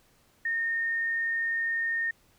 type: tone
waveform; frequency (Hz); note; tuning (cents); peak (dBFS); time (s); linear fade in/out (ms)
sine; 1834; A#6; -29; -26; 0.45-2.11; 5
effects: pink hiss -64 dBFS RMS until 2.38 s